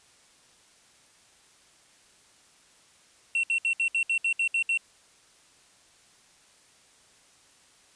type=tone bursts; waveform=triangle; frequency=2718 Hz; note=F7; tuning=48 cents flat; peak=-21 dBFS; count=10; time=3.35-4.775 s; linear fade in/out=2 ms; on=84 ms; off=65 ms; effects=white hiss -59 dBFS RMS until 7.95 s + resampled to 22050 Hz